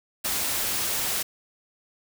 white noise, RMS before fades -27 dBFS, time 0.24-1.23 s, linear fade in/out 10 ms, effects none

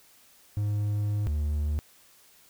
triangle tone pair in turn, 103.83 / 74.49 Hz, G#2 / D2, 0 / +25 cents, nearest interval tritone, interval 575 cents, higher first, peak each -23 dBFS, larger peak neither, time 0.57-1.27 / 1.27-1.79 s, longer first, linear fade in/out 0 ms, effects white hiss -58 dBFS RMS until 2.49 s

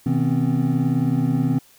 triangle tone cluster, 128.2 / 159.3 / 248.8 / 267.4 Hz, C3 / D#3 / B3 / C4, -35 / +41 / +13 / +38 cents, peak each -21 dBFS, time 0.06-1.59 s, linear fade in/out 5 ms, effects white hiss -53 dBFS RMS until 1.78 s

